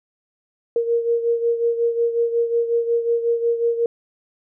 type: beating tone pair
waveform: sine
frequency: 466.2 / 471.7 Hz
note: A#4 / A#4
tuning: 0 / +20 cents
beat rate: 5.5 Hz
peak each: -18 / -24 dBFS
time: 0.76-3.86 s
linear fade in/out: 2 ms
effects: none